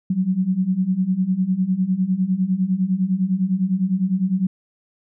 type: beating tone pair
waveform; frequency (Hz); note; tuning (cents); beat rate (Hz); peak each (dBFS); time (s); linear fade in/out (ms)
sine; 180.6 / 190.5; F#3 / G3; -42 / -49; 9.9; -22 / -19; 0.1-4.47; 5
effects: none